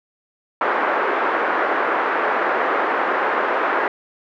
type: band-pass noise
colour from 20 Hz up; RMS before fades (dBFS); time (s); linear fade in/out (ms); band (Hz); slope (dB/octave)
white; -20; 0.61-3.88; 2; 330 to 1600; 24
effects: none

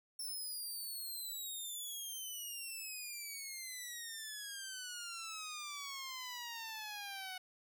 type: exponential sweep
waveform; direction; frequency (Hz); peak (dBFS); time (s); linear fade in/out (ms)
10% pulse; down; 5400 to 737; -35; 0.19-7.38; 5
effects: none

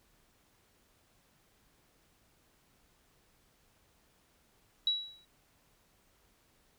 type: tone with exponential decay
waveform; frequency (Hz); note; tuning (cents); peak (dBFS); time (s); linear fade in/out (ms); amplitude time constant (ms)
sine; 3900; B7; -23; -24; 4.87-5.25; 2; 82
effects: pink hiss -69 dBFS RMS until 6.78 s

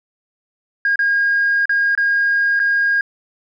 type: tone with dropouts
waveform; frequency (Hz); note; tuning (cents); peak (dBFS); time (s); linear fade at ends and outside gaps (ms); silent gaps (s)
sine; 1626; G#6; -37; -12; 0.85-3.01; 2; 0.958-0.991 / 1.656-1.694 / 1.951-1.976 / 2.594-2.599
effects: tanh soft clip ceiling -9 dBFS

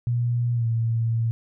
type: tone with pitch glide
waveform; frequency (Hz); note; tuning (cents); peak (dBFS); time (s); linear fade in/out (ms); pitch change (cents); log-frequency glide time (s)
sine; 120 to 114.58; B2 to A#2; -49 to -29; -20; 0.07-1.31; 0; -80; 0.54-0.66
effects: none

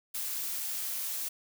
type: noise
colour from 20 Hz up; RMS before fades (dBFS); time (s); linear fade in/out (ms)
blue; -35; 0.14-1.29; 10
effects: none

